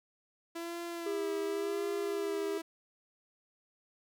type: tone with vibrato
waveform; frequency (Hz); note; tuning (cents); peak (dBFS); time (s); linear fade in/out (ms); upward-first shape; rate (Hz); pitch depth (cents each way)
sawtooth; 334; E4; +23; -34; 0.55-2.62; 10; sine; 0.91; 43
type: tone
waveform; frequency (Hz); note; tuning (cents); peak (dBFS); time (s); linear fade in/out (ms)
triangle; 402; G4; +44; -31; 1.06-2.58; 5
effects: none